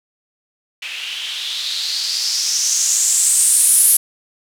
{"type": "noise with low-pass filter sweep", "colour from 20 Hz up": "violet", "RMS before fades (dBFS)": -17, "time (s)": [0.82, 3.97], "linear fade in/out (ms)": 5, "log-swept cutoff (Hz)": [2600, 11000], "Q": 4.6, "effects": []}